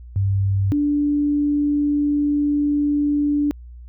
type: tone pair in turn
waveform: sine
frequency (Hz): 98 / 291.5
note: G2 / D4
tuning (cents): 0 / -13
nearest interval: octave + perfect fifth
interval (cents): 1887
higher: second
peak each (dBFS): -16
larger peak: neither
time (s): 0.16-0.72 / 0.72-3.51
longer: second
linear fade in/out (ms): 0
effects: added 60 Hz sine -36 dBFS peak until 3.88 s